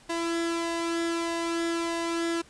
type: tone with flanger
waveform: sawtooth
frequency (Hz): 335.4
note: E4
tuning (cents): +30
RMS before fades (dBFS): -29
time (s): 0.09-2.42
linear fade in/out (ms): 10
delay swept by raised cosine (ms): 1.9 to 2.42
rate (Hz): 1.6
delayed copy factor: +0.5
effects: pink hiss -55 dBFS RMS until 2.49 s + resampled to 22050 Hz